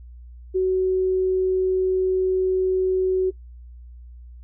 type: tone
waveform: sine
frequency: 373.7 Hz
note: F#4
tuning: 17 cents sharp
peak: -17 dBFS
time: 0.54-3.31 s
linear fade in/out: 20 ms
effects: noise-tail reverb RT60 0.1 s tail -19 dB re dry + added 60 Hz sine -39 dBFS peak until 4.43 s